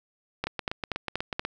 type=two click trains; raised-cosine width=0.3 ms; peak=-12 / -14 dBFS; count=5 / 9; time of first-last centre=0.44-1.395 / 0.47-1.45 s; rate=4.19 / 8.16 Hz; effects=none